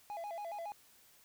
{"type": "tone with vibrato", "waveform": "triangle", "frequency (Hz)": 746, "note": "F#5", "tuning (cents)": 14, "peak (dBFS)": -38, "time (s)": [0.1, 0.72], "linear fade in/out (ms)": 0, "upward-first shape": "square", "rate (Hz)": 7.2, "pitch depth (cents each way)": 180, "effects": ["white hiss -64 dBFS RMS until 1.24 s"]}